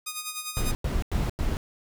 5% pulse tone with tremolo, 1238 Hz, D#6, 9 cents flat, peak -18 dBFS, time 0.06-0.72 s, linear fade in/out 10 ms, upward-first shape sine, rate 10 Hz, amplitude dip 65%
brown noise bursts, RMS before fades -26 dBFS, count 4, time 0.57-1.569 s, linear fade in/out 0 ms, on 180 ms, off 93 ms
effects none

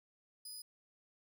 20% pulse tone, 4978 Hz, D#8, in tune, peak -40 dBFS, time 0.45-0.62 s, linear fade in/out 5 ms, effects none

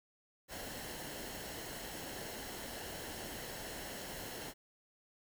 pink noise with comb filter, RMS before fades -45 dBFS, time 0.48-4.54 s, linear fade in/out 50 ms, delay 0.83 ms, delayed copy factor -0.5, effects none

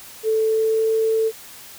sine tone with pitch glide, 440 to 444.3 Hz, A4 to A4, 0 to +17 cents, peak -16 dBFS, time 0.23-1.32 s, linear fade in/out 50 ms, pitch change +17 cents, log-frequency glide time 0.41-0.93 s, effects white hiss -41 dBFS RMS until 1.78 s

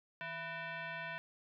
sine tone with frequency modulation, 160.2 Hz, E3, 49 cents flat, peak -40 dBFS, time 0.21-1.18 s, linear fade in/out 0 ms, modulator 829 Hz, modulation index 2.9, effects none

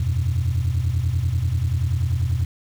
sine chord, E suspended second, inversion none, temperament just, 82.41 / 92.71 / 123.61 Hz, E2 / F#2 / B2, 0 / +4 / +2 cents, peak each -22 dBFS, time 0-2.45 s, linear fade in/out 5 ms, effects tanh soft clip ceiling -13 dBFS + 7-bit

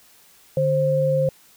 sine tone pair together, 148.1 / 527.8 Hz, D3 / C5, +15 / +15 cents, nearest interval octave + minor seventh, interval 2200 cents, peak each -22 / -18 dBFS, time 0.57-1.29 s, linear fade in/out 2 ms, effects white hiss -53 dBFS RMS until 1.56 s

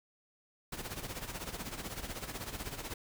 pink noise with tremolo, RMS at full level -39 dBFS, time 0.72-2.94 s, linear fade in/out 5 ms, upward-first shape sine, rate 16 Hz, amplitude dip 70%, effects none

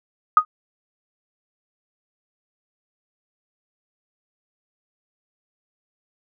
sine tone with exponential decay, 1244.5 Hz, D#6, in tune, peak -4 dBFS, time 0.37-0.45 s, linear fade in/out 2 ms, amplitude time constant 16 ms, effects none

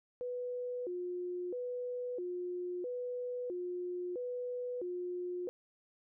sine tone with vibrato, 420 Hz, G#4, 19 cents sharp, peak -36 dBFS, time 0.21-5.49 s, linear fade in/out 0 ms, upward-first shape square, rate 0.76 Hz, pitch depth 280 cents each way, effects none

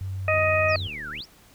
sine tone with pitch glide, 95.3 to 93.45 Hz, G2 to F#2, -48 to +18 cents, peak -28 dBFS, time 0.01-0.87 s, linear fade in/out 0 ms, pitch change -34 cents, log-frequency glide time 0.32-0.4 s
harmonic tone, 625 Hz, D#5, 8 cents sharp, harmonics 1 / 2 / 3 / 4, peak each -22 / -27 / -28 / -24 dBFS, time 0.28-0.76 s, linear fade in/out 2 ms
click train, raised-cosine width 3 ms, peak -32 dBFS, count 66, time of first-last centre 0.34-1.204 s, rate 75.2 Hz
sine exponential two-way sweep, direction down then up, 6010 to 1318.5 to 6010 Hz, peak -32 dBFS, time 0.68-1.26 s, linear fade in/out 50 ms, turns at 1.1 s
effects pink hiss -54 dBFS RMS until 1.54 s

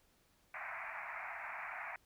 white band-pass noise, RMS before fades -45 dBFS, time 0.54-1.96 s, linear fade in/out 2 ms, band 640 to 2400 Hz, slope 96 dB/octave, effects pink hiss -72 dBFS RMS until 2.05 s

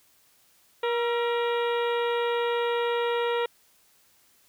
harmonic tone with a mistuned harmonic, 474.4 Hz, A#4, 30 cents sharp, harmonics 1 / 2 / 3 / 4 / 5 / 6 / 7 / 8, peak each -25 / -31 / -35 / -37 / -39 / -41 / -42 / -43 dBFS, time 0.83-3.46 s, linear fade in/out 5 ms, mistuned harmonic 3, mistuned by -64 cents, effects white hiss -62 dBFS RMS until 4.48 s

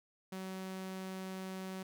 sawtooth tone, 188.6 Hz, F#3, 33 cents sharp, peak -37 dBFS, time 0.32-1.83 s, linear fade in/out 5 ms, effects none

